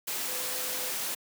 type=tone in noise; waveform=sine; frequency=506 Hz; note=B4; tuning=42 cents sharp; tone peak=-44 dBFS; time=0.27-0.92 s; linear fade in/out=10 ms; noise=white; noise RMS=-33 dBFS; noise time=0.07-1.15 s; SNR=-14 dB; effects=high-pass 200 Hz 12 dB/octave